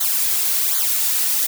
blue noise with flanger, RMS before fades -19 dBFS, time 0-1.47 s, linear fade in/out 10 ms, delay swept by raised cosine 0.37 to 3.57 ms, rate 1.3 Hz, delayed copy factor -1, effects none

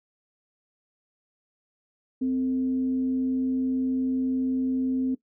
sine tone with frequency modulation, 259.1 Hz, C4, 17 cents flat, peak -22 dBFS, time 2.21-5.15 s, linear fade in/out 10 ms, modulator 188 Hz, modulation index 0.28, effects noise-tail reverb RT60 0.1 s tail -18 dB re dry + high-pass 150 Hz 12 dB/octave

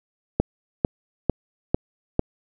click train, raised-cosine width 2 ms, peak -4 dBFS, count 5, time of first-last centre 0.4-2.194 s, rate 2.23 Hz, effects none

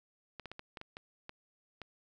clicks, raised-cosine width 0.3 ms, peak -28 dBFS, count 9, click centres 0.397 / 0.457 / 0.516 / 0.594 / 0.772 / 0.814 / 0.969 / 1.294 / 1.817 s, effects none

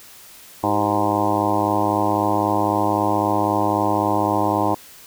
harmonic tone with a mistuned harmonic, 103.83 Hz, G#2, in tune, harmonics 1 / 2 / 3 / 4 / 5 / 6 / 7 / 8 / 9 / 10, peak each -28 / -29 / -23 / -29 / -28 / -27 / -25 / -25 / -24 / -27 dBFS, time 0.63-4.75 s, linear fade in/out 10 ms, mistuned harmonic 4, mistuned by -85 cents, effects white hiss -44 dBFS RMS until 5.06 s

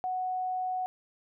sine tone, 740 Hz, F#5, in tune, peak -29 dBFS, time 0.04-0.86 s, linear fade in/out 0 ms, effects none

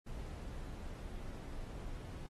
brown noise, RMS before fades -45 dBFS, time 0.06-2.27 s, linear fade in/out 10 ms, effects AAC 32 kbps

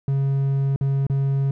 triangle tone with dropouts, 137.3 Hz, C#3, 16 cents flat, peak -16 dBFS, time 0.08-1.51 s, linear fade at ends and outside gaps 2 ms, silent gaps 0.761-0.81 / 1.067-1.098 s, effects none

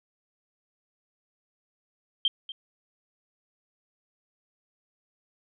sine tone with echo, 3165 Hz, G7, 16 cents sharp, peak -20 dBFS, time 2.25-2.28 s, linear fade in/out 2 ms, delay 240 ms, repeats 1, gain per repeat -15 dB, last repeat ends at 2.52 s, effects none

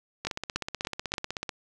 two click trains, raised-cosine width 0.2 ms, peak -12 / -15 dBFS, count 4 / 21, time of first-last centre 0.27-1.14 / 0.25-1.492 s, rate 3.45 / 16.1 Hz, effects none

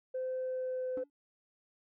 sine tone with pitch glide, 515 to 510.3 Hz, C5 to C5, -28 to -43 cents, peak -32 dBFS, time 0.14-1.04 s, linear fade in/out 10 ms, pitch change -15 cents, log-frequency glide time 0.38-0.92 s
triangle tone with exponential decay, 286.6 Hz, D4, 42 cents flat, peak -34 dBFS, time 0.97-1.1 s, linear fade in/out 2 ms, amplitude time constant 27 ms
effects tanh soft clip ceiling -30 dBFS

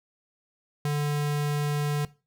square tone, 146.83 Hz, D3, in tune, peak -25 dBFS, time 0.85-2.05 s, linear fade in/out 2 ms, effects noise-tail reverb RT60 0.3 s tail -19 dB re dry

